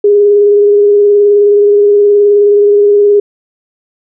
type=tone with vibrato; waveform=sine; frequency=410 Hz; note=G#4; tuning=22 cents flat; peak=-3 dBFS; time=0.04-3.2 s; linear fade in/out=5 ms; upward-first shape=sine; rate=19 Hz; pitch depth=20 cents each way; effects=none